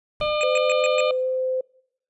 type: noise with exponential decay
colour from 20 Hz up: brown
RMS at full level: -33 dBFS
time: 0.2-0.53 s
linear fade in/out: 2 ms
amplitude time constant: 71 ms
type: harmonic tone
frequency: 603 Hz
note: D5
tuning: 46 cents sharp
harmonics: 1 / 2 / 4 / 5 / 6 / 7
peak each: -22 / -28 / -31 / -34 / -34 / -39 dBFS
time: 0.21-1.11 s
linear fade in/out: 2 ms
type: tone bursts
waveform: square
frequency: 2480 Hz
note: D#7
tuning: 6 cents flat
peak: -23 dBFS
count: 5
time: 0.41-1.005 s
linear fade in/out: 0 ms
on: 23 ms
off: 120 ms
type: tone with pitch glide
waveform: sine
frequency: 512 to 515.9 Hz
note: C5 to C5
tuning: -38 to -24 cents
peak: -21 dBFS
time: 0.43-1.61 s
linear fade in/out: 5 ms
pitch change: +14 cents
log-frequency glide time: 1.21-1.26 s
effects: noise-tail reverb RT60 0.7 s tail -24 dB re dry + resampled to 24000 Hz